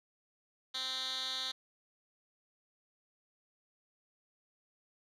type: tone with band-pass filter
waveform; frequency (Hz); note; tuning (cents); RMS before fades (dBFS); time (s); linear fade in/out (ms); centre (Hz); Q
10% pulse; 260.5; C4; -7; -38; 0.74-1.52; 10; 3800; 3.9
effects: none